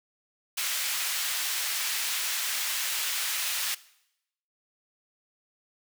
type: high-pass noise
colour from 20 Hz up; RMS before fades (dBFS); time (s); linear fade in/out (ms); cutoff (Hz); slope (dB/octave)
pink; -30; 0.57-3.75; 10; 2000; 12
effects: noise-tail reverb RT60 0.8 s tail -19 dB re dry